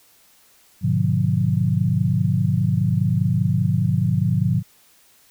sine chord, G# diminished seventh, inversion none, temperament just, 103.83 / 124.59 / 149.51 / 179.41 Hz, G#2 / B2 / D3 / F3, 0 / +16 / +31 / +47 cents, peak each -22 dBFS, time 0.81-4.63 s, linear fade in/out 50 ms, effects white hiss -55 dBFS RMS until 5.3 s

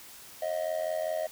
triangle tone with amplitude modulation, 632 Hz, D#5, 27 cents sharp, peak -23 dBFS, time 0.42-1.27 s, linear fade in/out 5 ms, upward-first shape sine, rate 85.1 Hz, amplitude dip 85%, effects white hiss -49 dBFS RMS until 1.31 s

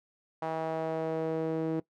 sawtooth tone with band-pass filter sweep, 160.7 Hz, E3, 44 cents flat, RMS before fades -32 dBFS, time 0.42-1.8 s, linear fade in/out 5 ms, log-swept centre 790 to 370 Hz, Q 2.4, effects noise-tail reverb RT60 0.1 s tail -19 dB re dry

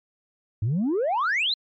sine exponential sweep, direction up, 97.7 to 4234 Hz, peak -19 dBFS, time 0.62-1.54 s, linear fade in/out 5 ms, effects tanh soft clip ceiling -19 dBFS + MP3 32 kbps

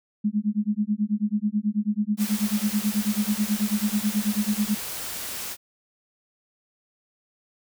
sine tone with tremolo, 209.7 Hz, G#3, 17 cents sharp, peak -18 dBFS, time 0.24-4.75 s, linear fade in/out 10 ms, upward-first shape sine, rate 9.2 Hz, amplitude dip 100%
white noise, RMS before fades -33 dBFS, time 2.17-5.57 s, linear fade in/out 50 ms
effects none

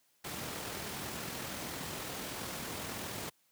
pink noise with amplitude modulation, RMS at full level -39 dBFS, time 0.24-3.3 s, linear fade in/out 10 ms, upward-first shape sine, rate 41.5 Hz, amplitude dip 25%, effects white hiss -72 dBFS RMS until 3.51 s + high-pass 100 Hz 12 dB/octave

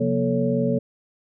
sine tone cluster, 134.3 / 179.9 / 237.9 / 439.4 / 559 Hz, C3 / F#3 / A#3 / A4 / C#5, +46 / -48 / +35 / -2 / +14 cents, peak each -26 / -27 / -23 / -26 / -26 dBFS, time 0-0.79 s, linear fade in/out 10 ms, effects none

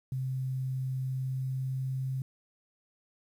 sine tone with pitch glide, 130.8 to 131.86 Hz, C3 to C3, 0 to +14 cents, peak -30 dBFS, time 0.12-2.22 s, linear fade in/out 2 ms, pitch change +14 cents, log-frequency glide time 1.03-2.04 s, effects 10-bit

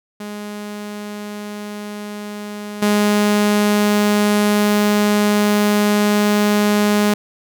sawtooth tone with level steps, 207.7 Hz, G#3, in tune, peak -23 / -9 dBFS, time 0.2-7.14 s, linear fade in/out 5 ms, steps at 2.82 s, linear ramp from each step 5 ms, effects none

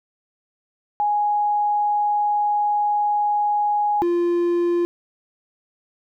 sine / triangle tone pair in turn, 830.6 / 346.8 Hz, G#5 / F4, 0 / -12 cents, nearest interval octave + minor third, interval 1512 cents, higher first, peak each -17 / -15 dBFS, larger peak second, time 1-4.02 / 4.02-4.85 s, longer first, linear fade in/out 0 ms, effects none

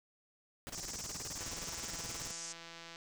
pink noise with tremolo, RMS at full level -45 dBFS, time 0.67-2.31 s, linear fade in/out 0 ms, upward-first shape square, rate 19 Hz, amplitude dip 75%
pink band-pass noise, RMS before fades -45 dBFS, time 0.72-2.53 s, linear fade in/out 10 ms, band 5100 to 7700 Hz, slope 48 dB/octave
click train, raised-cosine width 0.2 ms, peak -32 dBFS, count 263, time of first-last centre 1.39-2.959 s, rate 167 Hz
effects none

